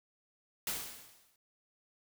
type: noise with exponential decay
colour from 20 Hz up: white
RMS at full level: -34 dBFS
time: 0.67-1.36 s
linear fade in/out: 2 ms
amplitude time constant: 150 ms
effects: none